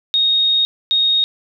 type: tone pair in turn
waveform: sine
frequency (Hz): 3729 / 3729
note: A#7 / A#7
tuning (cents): 0 / 0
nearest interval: unison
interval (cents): 0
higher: neither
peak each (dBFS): -12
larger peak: neither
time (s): 0.14-0.65 / 0.91-1.24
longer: first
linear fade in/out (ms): 0
effects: none